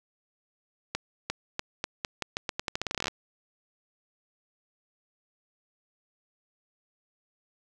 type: accelerating click train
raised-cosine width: 0.2 ms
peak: -12 dBFS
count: 22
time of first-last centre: 0.95-3.081 s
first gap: 350 ms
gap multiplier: 0.84
effects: none